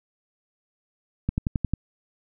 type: click train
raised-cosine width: 5 ms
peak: -11 dBFS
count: 6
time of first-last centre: 1.29-1.736 s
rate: 11.2 Hz
effects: none